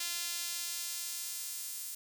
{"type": "tone with high-pass filter sweep", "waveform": "sawtooth", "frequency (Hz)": 344.8, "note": "F4", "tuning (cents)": -22, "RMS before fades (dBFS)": -39, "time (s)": [0, 1.95], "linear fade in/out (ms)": 5, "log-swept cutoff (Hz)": [3700, 9100], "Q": 0.72, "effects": []}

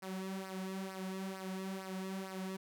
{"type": "tone with flanger", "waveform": "sawtooth", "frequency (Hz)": 190, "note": "F#3", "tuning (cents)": 46, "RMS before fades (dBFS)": -42, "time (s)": [0.02, 2.57], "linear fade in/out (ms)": 10, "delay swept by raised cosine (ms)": [0.28, 3.98], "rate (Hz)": 2.2, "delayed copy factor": -0.7, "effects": []}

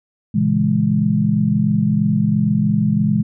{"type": "chord", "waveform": "sine", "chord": "A# half-diminished seventh", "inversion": "none", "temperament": "equal", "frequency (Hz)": [116.54, 138.59, 164.81, 207.7], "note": ["A#2", "C#3", "E3", "G#3"], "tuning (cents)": [0, 0, 0, 0], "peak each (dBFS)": [-22, -22, -19, -16], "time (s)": [0.34, 3.23], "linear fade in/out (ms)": 10, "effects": []}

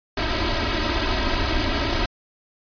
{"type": "noise with comb filter", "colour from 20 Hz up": "pink", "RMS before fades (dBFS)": -22, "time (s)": [0.17, 2.06], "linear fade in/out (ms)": 5, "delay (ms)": 3.1, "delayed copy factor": 0.95, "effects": ["resampled to 11025 Hz"]}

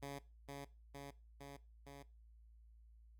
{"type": "tone with echo", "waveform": "10% pulse", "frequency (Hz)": 140.4, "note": "C#3", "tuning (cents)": 22, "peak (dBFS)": -37, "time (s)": [0.02, 0.19], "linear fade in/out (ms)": 10, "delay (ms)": 460, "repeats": 4, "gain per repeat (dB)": -2, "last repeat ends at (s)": 2.03, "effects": ["noise-tail reverb RT60 0.3 s tail -19 dB re dry", "added 56 Hz sine -60 dBFS peak until 3.19 s"]}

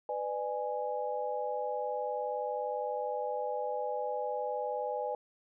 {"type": "chord", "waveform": "sine", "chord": "G# diminished", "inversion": "first", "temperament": "just", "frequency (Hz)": [498.4, 598, 830.6], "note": ["B4", "D5", "G#5"], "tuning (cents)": [16, 31, 0], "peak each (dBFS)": [-36, -37, -36], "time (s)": [0.09, 5.15], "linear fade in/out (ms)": 2, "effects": []}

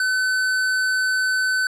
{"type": "tone with hard clipping", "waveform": "sine", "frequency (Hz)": 1516, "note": "F#6", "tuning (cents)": 42, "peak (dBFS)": -20, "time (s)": [0, 1.67], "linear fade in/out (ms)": 2, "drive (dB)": 12, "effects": ["resampled to 32000 Hz"]}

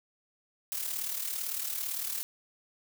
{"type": "noise with amplitude modulation", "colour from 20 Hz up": "blue", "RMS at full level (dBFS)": -32, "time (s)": [0.72, 2.23], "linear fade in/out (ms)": 0, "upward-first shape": "sine", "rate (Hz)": 37.8, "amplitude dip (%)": 60, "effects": []}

